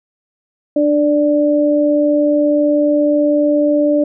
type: tone pair together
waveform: sine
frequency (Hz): 296.4 / 587.3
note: D4 / D5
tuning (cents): +16 / 0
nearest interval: octave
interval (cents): 1184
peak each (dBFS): -13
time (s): 0.76-4.04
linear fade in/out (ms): 5
effects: none